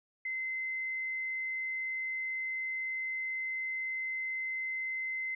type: tone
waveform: sine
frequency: 2061 Hz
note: C7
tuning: 27 cents flat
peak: -33 dBFS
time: 0.25-5.35 s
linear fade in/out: 5 ms
effects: none